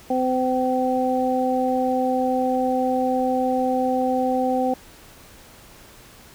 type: harmonic tone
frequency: 256.1 Hz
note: C4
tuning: 37 cents flat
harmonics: 1 / 2 / 3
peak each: -23 / -23 / -23 dBFS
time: 0.1-4.74 s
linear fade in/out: 5 ms
effects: pink hiss -47 dBFS RMS until 6.34 s